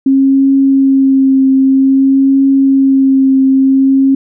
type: tone with vibrato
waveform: sine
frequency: 269.2 Hz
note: C4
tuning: 49 cents sharp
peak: -5 dBFS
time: 0.06-4.15 s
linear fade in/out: 5 ms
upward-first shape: triangle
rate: 0.52 Hz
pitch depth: 20 cents each way
effects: none